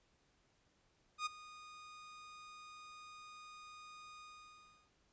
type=tone with ADSR envelope; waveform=sawtooth; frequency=1233 Hz; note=D#6; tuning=16 cents flat; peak=-31 dBFS; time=1.18-4.91 s; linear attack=80 ms; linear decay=16 ms; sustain=-18 dB; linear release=700 ms; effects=pink hiss -75 dBFS RMS until 5.12 s + resampled to 16000 Hz